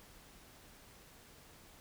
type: silence
effects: pink hiss -59 dBFS RMS until 1.8 s